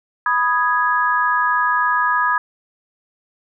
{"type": "chord", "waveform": "sine", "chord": "G# minor", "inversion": "first", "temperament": "equal", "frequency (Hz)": [987.8, 1244.5, 1661.2], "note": ["B5", "D#6", "G#6"], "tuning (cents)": [0, 0, 0], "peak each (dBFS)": -19, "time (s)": [0.26, 2.38], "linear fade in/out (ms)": 2, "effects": []}